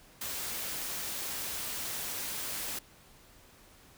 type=noise; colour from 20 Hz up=white; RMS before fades=-37 dBFS; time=0.21-2.79 s; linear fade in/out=5 ms; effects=pink hiss -58 dBFS RMS until 3.97 s